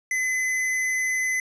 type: tone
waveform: square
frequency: 2028 Hz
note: B6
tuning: 45 cents sharp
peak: -23 dBFS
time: 0.11-1.4 s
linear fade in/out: 2 ms
effects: resampled to 22050 Hz + 9-bit